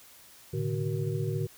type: tone cluster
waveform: sine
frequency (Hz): 110.7 / 134.6 / 149.1 / 376.2 / 471.2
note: A2 / C3 / D3 / F#4 / A#4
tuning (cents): +11 / +49 / +27 / +29 / +19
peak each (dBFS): -32 / -38 / -32 / -35 / -39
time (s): 0.53-1.47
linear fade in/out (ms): 10
effects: white hiss -54 dBFS RMS until 1.57 s